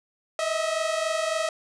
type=tone pair together; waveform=sawtooth; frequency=626.4 / 650 Hz; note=D#5 / E5; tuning=+11 / -24 cents; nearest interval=minor second; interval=65 cents; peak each=-24 / -23 dBFS; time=0.39-1.49 s; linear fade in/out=2 ms; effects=resampled to 22050 Hz + 9-bit